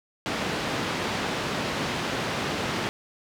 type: band-pass noise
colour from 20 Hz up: pink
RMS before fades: -29 dBFS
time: 0.26-2.89 s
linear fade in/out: 0 ms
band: 140 to 4200 Hz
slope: 12 dB/octave
effects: none